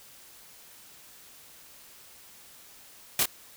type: noise with echo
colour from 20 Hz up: white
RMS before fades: -24 dBFS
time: 3.19-3.23 s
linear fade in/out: 2 ms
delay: 27 ms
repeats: 1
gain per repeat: -4 dB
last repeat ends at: 3.257 s
effects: white hiss -52 dBFS RMS until 3.56 s